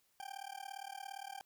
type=tone with amplitude modulation; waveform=40% pulse; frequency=788 Hz; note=G5; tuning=9 cents sharp; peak=-40 dBFS; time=0.2-1.41 s; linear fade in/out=0 ms; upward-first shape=sine; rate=37.4 Hz; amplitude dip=100%; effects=white hiss -75 dBFS RMS until 1.45 s